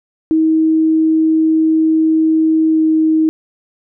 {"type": "tone with pitch glide", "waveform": "sine", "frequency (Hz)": [318.1, 316.1], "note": ["D#4", "D#4"], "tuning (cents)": [38, 27], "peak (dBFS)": -9, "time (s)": [0.31, 3.29], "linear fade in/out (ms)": 0, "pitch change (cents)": -11, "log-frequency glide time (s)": [2.7, 2.8], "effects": []}